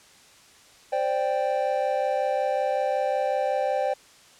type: chord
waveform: triangle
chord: C suspended second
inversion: none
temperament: just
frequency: 523.3 / 588.7 / 784.9 Hz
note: C5 / D5 / G5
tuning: 0 / +4 / +2 cents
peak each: -25 dBFS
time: 0.92-3.94 s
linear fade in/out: 10 ms
effects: white hiss -53 dBFS RMS until 4.39 s + low-pass 8000 Hz 12 dB/octave